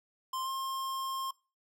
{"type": "tone with pitch glide", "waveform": "square", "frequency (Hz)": [1046.5, 1065.4], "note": ["C6", "C6"], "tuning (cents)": [0, 31], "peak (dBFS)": -34, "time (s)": [0.33, 1.31], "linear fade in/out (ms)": 5, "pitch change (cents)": 31, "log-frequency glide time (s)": [0.44, 0.49], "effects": ["noise-tail reverb RT60 0.3 s tail -21 dB re dry"]}